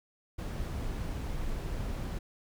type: noise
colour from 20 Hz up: brown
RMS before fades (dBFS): -35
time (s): 0.38-2.19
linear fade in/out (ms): 10
effects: none